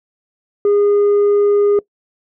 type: tone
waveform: sine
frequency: 409 Hz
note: G#4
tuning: 26 cents flat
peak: -7 dBFS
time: 0.65-1.79 s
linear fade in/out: 2 ms
effects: noise-tail reverb RT60 0.1 s tail -22 dB re dry + tanh soft clip ceiling -9 dBFS